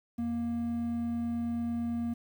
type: tone pair together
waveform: triangle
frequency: 87.91 / 234.7 Hz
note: F2 / A#3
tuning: +12 / +12 cents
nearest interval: octave + perfect fourth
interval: 1700 cents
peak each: -40 / -28 dBFS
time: 0.18-2.14 s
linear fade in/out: 10 ms
effects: 10-bit